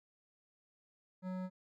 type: tone with hard clipping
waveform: sine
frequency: 185 Hz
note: F#3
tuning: in tune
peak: -40 dBFS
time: 1.22-1.5 s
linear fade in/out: 50 ms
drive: 14 dB
effects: none